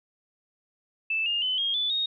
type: tone with pitch steps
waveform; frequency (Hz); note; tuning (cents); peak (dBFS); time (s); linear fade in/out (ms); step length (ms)
sine; 2637 / 2826 / 3029 / 3247 / 3480 / 3729; E7 / F7 / F#7 / G#7 / A7 / A#7; 0 / +20 / +40 / -40 / -20 / 0; -24; 1.1-2.06; 5; 160
effects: none